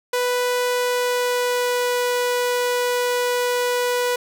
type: tone with pitch glide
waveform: sawtooth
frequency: 493.9 to 491.1 Hz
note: B4 to B4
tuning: 0 to -10 cents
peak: -15 dBFS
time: 0.13-4.16 s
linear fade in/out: 5 ms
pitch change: -10 cents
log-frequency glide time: 0.66-1.97 s
effects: none